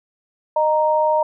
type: tone pair together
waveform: sine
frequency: 615.2 / 932.3 Hz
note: D#5 / A#5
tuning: -20 / 0 cents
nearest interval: perfect fifth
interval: 720 cents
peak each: -17 / -17 dBFS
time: 0.56-1.23 s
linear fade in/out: 5 ms
effects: none